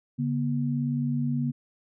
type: tone pair together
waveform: sine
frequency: 142.09 / 240.7 Hz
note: C#3 / B3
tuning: +43 / -44 cents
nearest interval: major sixth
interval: 913 cents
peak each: -27 dBFS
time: 0.18-1.52 s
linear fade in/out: 20 ms
effects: none